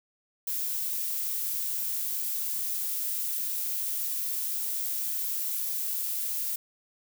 violet noise, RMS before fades -31 dBFS, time 0.47-6.56 s, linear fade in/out 5 ms, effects none

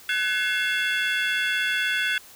triangle tone cluster, 1508 / 1692 / 2139 / 2692 / 3389 Hz, F#6 / G#6 / C7 / E7 / G#7, +32 / +32 / +38 / +36 / +34 cents, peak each -23 / -28 / -29 / -28 / -27 dBFS, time 0.09-2.18 s, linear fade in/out 2 ms, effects tanh soft clip ceiling -13 dBFS + white hiss -48 dBFS RMS until 2.35 s

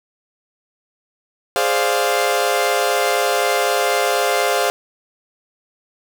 sawtooth chord, D half-diminished seventh, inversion second, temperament equal, 415.3 / 523.3 / 587.3 / 698.5 Hz, Ab4 / C5 / D5 / F5, 0 / 0 / 0 / 0 cents, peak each -18 / -17 / -20 / -16 dBFS, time 1.56-4.7 s, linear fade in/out 0 ms, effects none

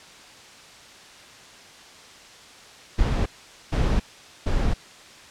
brown noise bursts, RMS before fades -21 dBFS, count 3, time 2.98-4.74 s, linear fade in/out 10 ms, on 280 ms, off 460 ms, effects white hiss -46 dBFS RMS until 5.3 s + low-pass 6000 Hz 12 dB/octave

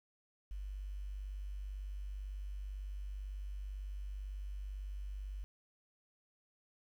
sine tone with quantisation, 49 Hz, G1, in tune, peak -40 dBFS, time 0.51-5.44 s, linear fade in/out 0 ms, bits 11, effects none

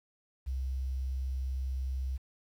sine tone with quantisation, 65.4 Hz, C2, in tune, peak -31 dBFS, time 0.46-2.18 s, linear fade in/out 20 ms, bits 10, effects none

